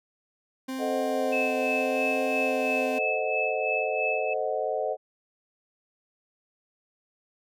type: tone with vibrato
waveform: 40% pulse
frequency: 261.6 Hz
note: C4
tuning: in tune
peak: -30 dBFS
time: 0.68-2.99 s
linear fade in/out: 10 ms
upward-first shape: sine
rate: 0.81 Hz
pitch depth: 16 cents each way
type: chord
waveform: sine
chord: A diminished seventh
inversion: none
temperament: equal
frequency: 440 / 523.3 / 622.3 / 740 Hz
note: A4 / C5 / Eb5 / Gb5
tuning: 0 / 0 / 0 / 0 cents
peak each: -32 / -31 / -30 / -32 dBFS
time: 0.78-4.97 s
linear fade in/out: 50 ms
type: tone with tremolo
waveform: sine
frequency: 2609 Hz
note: E7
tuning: 18 cents flat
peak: -26 dBFS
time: 1.32-4.34 s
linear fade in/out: 10 ms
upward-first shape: sine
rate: 3 Hz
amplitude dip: 65%
effects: none